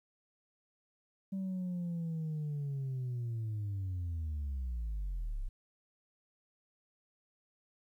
sine linear sweep, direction down, 194.4 to 30.39 Hz, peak -32 dBFS, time 1.32-5.49 s, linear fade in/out 10 ms, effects tanh soft clip ceiling -33 dBFS + 12-bit

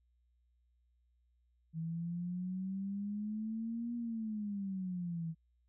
sine exponential two-way sweep, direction up then down, 160.4 to 239.1 to 160.4 Hz, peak -36 dBFS, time 1.73-5.35 s, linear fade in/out 50 ms, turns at 3.95 s, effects added 60 Hz sine -70 dBFS peak until 5.68 s

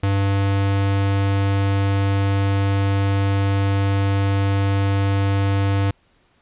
square tone, 98.7 Hz, G2, 12 cents sharp, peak -17 dBFS, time 0.03-5.91 s, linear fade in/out 5 ms, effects pink hiss -60 dBFS RMS until 6.41 s + resampled to 8000 Hz

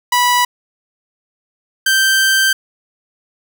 sawtooth tone pair in turn, 981 / 1562.6 Hz, B5 / G6, -12 / -6 cents, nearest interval minor sixth, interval 806 cents, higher second, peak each -7 dBFS, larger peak neither, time 0.12-0.45 / 1.86-2.53 s, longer second, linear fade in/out 5 ms, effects none

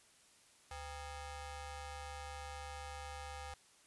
sawtooth ring-modulated tone, 435.9 Hz, A4, 16 cents flat, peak -38 dBFS, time 0.71-3.54 s, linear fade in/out 2 ms, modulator 363 Hz, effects white hiss -66 dBFS RMS until 3.86 s + resampled to 24000 Hz

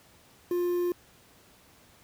triangle tone with quantisation, 352.4 Hz, F4, 16 cents sharp, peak -23 dBFS, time 0.51-0.92 s, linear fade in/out 2 ms, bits 8, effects pink hiss -58 dBFS RMS until 2.03 s + high-pass 60 Hz 12 dB/octave

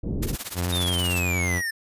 pink low-pass noise, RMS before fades -27 dBFS, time 0.03-0.36 s, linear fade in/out 10 ms, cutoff 400 Hz, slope 24 dB/octave
white noise with tremolo, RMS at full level -30 dBFS, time 0.22-1.22 s, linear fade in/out 10 ms, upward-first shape triangle, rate 17 Hz, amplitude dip 95%
sawtooth tone with vibrato, 88.7 Hz, F2, 27 cents sharp, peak -20 dBFS, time 0.54-1.62 s, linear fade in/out 50 ms, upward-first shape sine, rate 8.8 Hz, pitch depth 29 cents each way
square exponential sweep, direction down, 3729 to 1760 Hz, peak -26 dBFS, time 0.72-1.71 s, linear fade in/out 10 ms
effects resampled to 32000 Hz

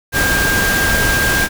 sine tone in noise, 1600 Hz, G6, 35 cents sharp, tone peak -15 dBFS, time 0.12-1.49 s, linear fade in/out 50 ms, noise pink, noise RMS -17 dBFS, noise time 0.12-1.49 s, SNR -1 dB, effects none

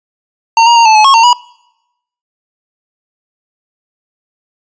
square tone with pitch steps, 914 / 944 / 927 / 876 / 856 / 1090 / 913 / 972 Hz, A#5 / A#5 / A#5 / A5 / A5 / C#6 / A#5 / B5, -34 / +22 / -10 / -8 / -48 / -29 / -36 / -28 cents, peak -4 dBFS, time 0.57-1.33 s, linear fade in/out 2 ms, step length 95 ms, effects noise-tail reverb RT60 0.9 s tail -26 dB re dry + resampled to 16000 Hz

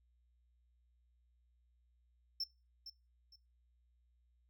triangle tone with echo, 5360 Hz, E8, 28 cents sharp, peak -34 dBFS, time 2.4-2.44 s, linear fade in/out 5 ms, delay 460 ms, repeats 2, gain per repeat -11 dB, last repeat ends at 3.36 s, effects noise-tail reverb RT60 0.3 s tail -22 dB re dry + added 60 Hz sine -70 dBFS peak until 4.49 s

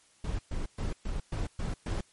brown noise bursts, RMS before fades -32 dBFS, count 7, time 0.24-2.01 s, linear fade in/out 5 ms, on 150 ms, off 120 ms, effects white hiss -63 dBFS RMS until 2.12 s + MP3 48 kbps

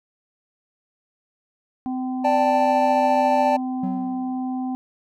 harmonic tone, 256.6 Hz, C4, 34 cents flat, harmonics 1 / 3 / 4, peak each -24 / -32 / -45 dBFS, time 1.86-4.75 s, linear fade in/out 0 ms
triangle chord, D suspended fourth, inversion none, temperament equal, 587.3 / 784 / 880 Hz, D5 / G5 / A5, 0 / 0 / 0 cents, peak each -19 dBFS, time 2.24-3.57 s, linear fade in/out 10 ms
triangle tone with exponential decay, 186.8 Hz, F#3, 17 cents sharp, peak -21 dBFS, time 3.83-4.57 s, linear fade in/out 5 ms, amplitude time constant 160 ms
effects none

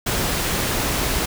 pink noise, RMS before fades -22 dBFS, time 0.06-1.26 s, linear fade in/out 10 ms, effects none

